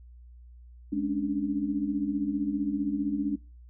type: tone cluster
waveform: sine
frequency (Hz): 208.1 / 277.1 / 292.4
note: G#3 / C#4 / D4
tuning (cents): +4 / -1 / -7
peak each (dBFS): -32 / -32 / -28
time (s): 0.92-3.36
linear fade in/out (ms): 10
effects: noise-tail reverb RT60 0.3 s tail -22 dB re dry + added 60 Hz sine -47 dBFS peak until 3.69 s